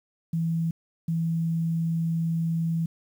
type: tone pair in turn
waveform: sine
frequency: 164.81 / 164.81 Hz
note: E3 / E3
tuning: 0 / 0 cents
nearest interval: unison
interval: 0 cents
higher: neither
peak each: -23 dBFS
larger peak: neither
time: 0.33-0.71 / 1.08-2.86 s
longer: second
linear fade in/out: 5 ms
effects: 9-bit